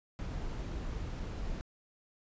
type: noise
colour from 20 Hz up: brown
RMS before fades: -38 dBFS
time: 0.19-1.61 s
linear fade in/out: 0 ms
effects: resampled to 16000 Hz